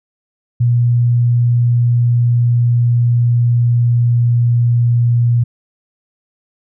sine tone with pitch glide, 120.2 to 119.3 Hz, B2 to A#2, -46 to +41 cents, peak -9 dBFS, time 0.6-5.44 s, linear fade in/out 10 ms, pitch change -13 cents, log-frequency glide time 1.62-5.02 s, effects none

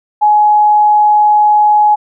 sine tone, 841 Hz, G#5, 22 cents sharp, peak -5 dBFS, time 0.21-1.96 s, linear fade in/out 20 ms, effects none

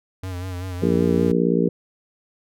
square tone with vibrato, 91.3 Hz, F#2, 23 cents flat, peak -28 dBFS, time 0.23-1.32 s, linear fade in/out 5 ms, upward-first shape sine, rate 5.2 Hz, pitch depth 56 cents each way
harmonic tone, 58.5 Hz, A#1, 7 cents sharp, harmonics 3 / 4 / 5 / 6 / 7 / 8, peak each -21 / -23 / -24 / -27 / -23 / -24 dBFS, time 0.82-1.69 s, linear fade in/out 5 ms
effects none

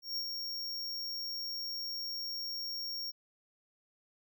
square tone with ADSR envelope, 5540 Hz, F8, 15 cents flat, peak -33 dBFS, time 0.02-3.12 s, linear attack 150 ms, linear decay 68 ms, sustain -4 dB, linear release 25 ms, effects none

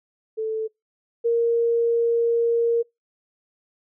sine tone pair in turn, 440 / 466.2 Hz, A4 / A#4, 0 / 0 cents, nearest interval minor second, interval 100 cents, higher second, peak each -23 / -17 dBFS, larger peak second, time 0.37-0.68 / 1.24-2.83 s, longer second, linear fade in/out 20 ms, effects noise-tail reverb RT60 0.2 s tail -26 dB re dry

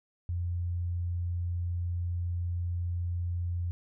sine tone, 87.31 Hz, F2, in tune, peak -29 dBFS, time 0.29-3.71 s, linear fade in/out 0 ms, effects none

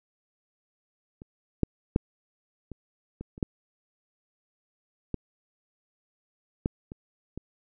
clicks, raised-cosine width 3 ms, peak -30 / -9 / -8 / -26 / -24 / -30 / -12 / -16 / -12 / -26 / -23 dBFS, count 11, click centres 1.219 / 1.633 / 1.961 / 2.717 / 3.21 / 3.379 / 3.428 / 5.143 / 6.659 / 6.919 / 7.376 s, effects none

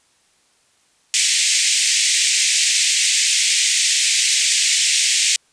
white band-pass noise, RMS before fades -17 dBFS, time 1.14-5.36 s, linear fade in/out 0 ms, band 2000 to 8600 Hz, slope 48 dB/octave, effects white hiss -59 dBFS RMS until 5.52 s + resampled to 22050 Hz

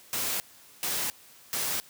white noise bursts, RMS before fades -30 dBFS, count 3, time 0.13-1.8 s, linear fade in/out 0 ms, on 270 ms, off 430 ms, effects white hiss -54 dBFS RMS until 1.89 s + high-pass 80 Hz 12 dB/octave

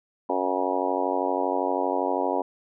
harmonic tone with a mistuned harmonic, 92.6 Hz, F#2, 2 cents sharp, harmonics 3 / 4 / 5 / 6 / 7 / 8 / 9 / 10, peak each -31 / -31 / -31 / -31 / -31 / -31 / -31 / -31 dBFS, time 0.29-2.42 s, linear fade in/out 5 ms, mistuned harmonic 10, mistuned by +63 cents, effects none

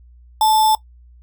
sine tone with sample-and-hold, 869 Hz, A5, 22 cents flat, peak -11 dBFS, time 0.41-0.75 s, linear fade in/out 2 ms, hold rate 4410 Hz, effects noise-tail reverb RT60 0.1 s tail -19 dB re dry + added 60 Hz sine -43 dBFS peak until 1.22 s

